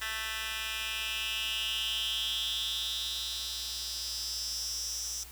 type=tone with high-pass filter sweep; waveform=10% pulse; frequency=220 Hz; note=A3; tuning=in tune; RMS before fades=-35 dBFS; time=0.01-5.24 s; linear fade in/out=10 ms; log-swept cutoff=2000 to 6100 Hz; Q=5.4; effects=added 60 Hz sine -50 dBFS peak until 5.31 s + white hiss -50 dBFS RMS until 5.31 s